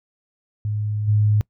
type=tone with level steps; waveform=sine; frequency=105.4 Hz; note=G#2; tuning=26 cents sharp; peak=-21 / -14 dBFS; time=0.65-1.41 s; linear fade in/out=0 ms; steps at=1.07 s; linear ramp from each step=20 ms; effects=noise-tail reverb RT60 0.1 s tail -24 dB re dry